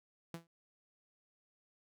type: tone with exponential decay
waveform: sawtooth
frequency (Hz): 167.4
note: E3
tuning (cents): +27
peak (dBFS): -35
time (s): 0.34-0.47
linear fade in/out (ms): 2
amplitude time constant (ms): 28
effects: none